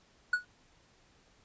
triangle tone with exponential decay, 1465 Hz, F#6, 18 cents flat, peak -20 dBFS, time 0.33-0.45 s, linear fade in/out 5 ms, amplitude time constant 26 ms, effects pink hiss -65 dBFS RMS until 1.44 s + resampled to 16000 Hz

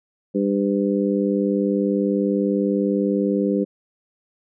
harmonic tone, 100 Hz, G2, 35 cents sharp, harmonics 2 / 3 / 4 / 5, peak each -21 / -23 / -24 / -25 dBFS, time 0.34-3.65 s, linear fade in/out 20 ms, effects none

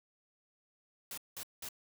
white noise bursts, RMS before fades -43 dBFS, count 3, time 1.11-1.688 s, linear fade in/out 2 ms, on 66 ms, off 190 ms, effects none

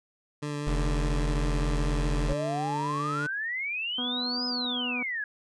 20% pulse tone with vibrato, 146.83 Hz, D3, in tune, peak -26 dBFS, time 0.42-3.27 s, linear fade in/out 10 ms, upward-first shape sine, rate 5 Hz, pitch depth 13 cents each way
square tone, 43.65 Hz, F1, in tune, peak -26 dBFS, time 0.67-2.33 s, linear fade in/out 0 ms
sine exponential two-way sweep, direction up then down, 547 to 5130 to 1634 Hz, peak -29 dBFS, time 2.29-5.24 s, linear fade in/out 2 ms, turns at 4.46 s
harmonic tone, 246.9 Hz, B3, in tune, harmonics 1 / 2 / 3 / 4 / 5 / 6, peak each -33 / -42 / -43 / -44 / -45 / -46 dBFS, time 3.98-5.03 s, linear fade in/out 5 ms
effects resampled to 22050 Hz

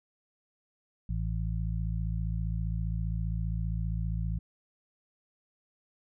harmonic tone, 55.1 Hz, A1, 3 cents sharp, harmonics 1 / 2 / 3, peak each -31 / -34 / -36 dBFS, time 1.09-4.39 s, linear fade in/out 5 ms, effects none

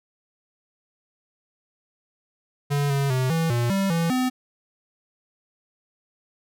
square tone with pitch steps, 143.1 / 139.3 / 129 / 163.9 / 119.4 / 195.2 / 166.9 / 254.7 Hz, D3 / C#3 / C3 / E3 / A#2 / G3 / E3 / C4, -45 / +9 / -24 / -10 / +42 / -7 / +22 / -46 cents, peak -21 dBFS, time 2.7-4.3 s, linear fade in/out 20 ms, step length 200 ms, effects none

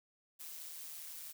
blue noise with amplitude modulation, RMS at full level -45 dBFS, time 0.39-1.33 s, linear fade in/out 20 ms, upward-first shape sine, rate 158 Hz, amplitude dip 60%, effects none

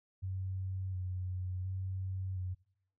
sine tone with vibrato, 93.1 Hz, F#2, 11 cents sharp, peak -35 dBFS, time 0.22-2.55 s, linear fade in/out 20 ms, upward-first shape square, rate 0.7 Hz, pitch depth 24 cents each way, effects noise-tail reverb RT60 0.7 s tail -22 dB re dry

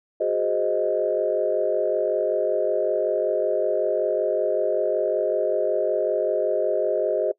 sine chord, Ab dominant seventh, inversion third, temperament equal, 370 / 415.3 / 523.3 / 622.3 Hz, Gb4 / Ab4 / C5 / Eb5, 0 / 0 / 0 / 0 cents, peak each -27 / -26 / -26 / -23 dBFS, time 0.2-7.32 s, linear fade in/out 10 ms, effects noise-tail reverb RT60 0.1 s tail -22 dB re dry + tanh soft clip ceiling -9 dBFS

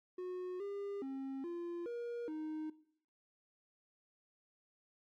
triangle tone with pitch steps, 364.3 / 401.8 / 268.9 / 344.8 / 474.8 / 310.8 Hz, F#4 / G4 / C4 / F4 / A#4 / D#4, -27 / +43 / +47 / -22 / +32 / -2 cents, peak -38 dBFS, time 0.18-2.7 s, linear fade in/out 5 ms, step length 420 ms, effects noise-tail reverb RT60 0.7 s tail -19 dB re dry + AAC 64 kbps

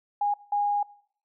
sine tone bursts at uneven times, 820 Hz, G#5, 22 cents flat, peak -22 dBFS, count 2, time 0.21-0.34 / 0.52-0.83 s, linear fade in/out 5 ms, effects noise-tail reverb RT60 0.6 s tail -22 dB re dry

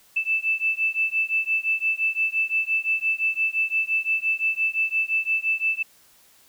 sine beating tone pair, 2637 / 2642.8 Hz, E7 / E7, 0 / +4 cents, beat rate 5.8 Hz, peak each -24 dBFS, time 0.16-5.83 s, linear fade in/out 10 ms, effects white hiss -56 dBFS RMS until 6.48 s

